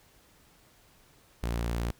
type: tone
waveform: sawtooth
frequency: 58.2 Hz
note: A#1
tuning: 2 cents flat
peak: -25 dBFS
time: 1.43-1.91 s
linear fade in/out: 0 ms
effects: pink hiss -61 dBFS RMS until 1.99 s